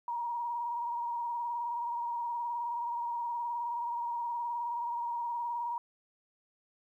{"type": "tone with vibrato", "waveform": "sine", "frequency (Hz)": 948, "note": "A#5", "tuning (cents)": 29, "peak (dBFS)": -32, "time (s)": [0.08, 5.78], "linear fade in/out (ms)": 2, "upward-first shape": "sine", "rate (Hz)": 19, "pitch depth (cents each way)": 34, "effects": ["12-bit"]}